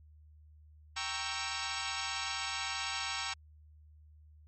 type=chord; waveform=10% pulse; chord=G diminished seventh; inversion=none; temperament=equal; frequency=784 / 932.3 / 1108.7 / 1318.5 Hz; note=G5 / Bb5 / Db6 / Fb6; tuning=0 / 0 / 0 / 0 cents; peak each=-32 dBFS; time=0.96-3.34 s; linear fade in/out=10 ms; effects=added 76 Hz sine -55 dBFS peak until 4.47 s + MP3 32 kbps